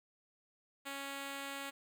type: tone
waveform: 5% pulse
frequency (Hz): 277.1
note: C#4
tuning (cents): -1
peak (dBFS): -30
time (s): 0.85-1.71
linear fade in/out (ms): 20
effects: none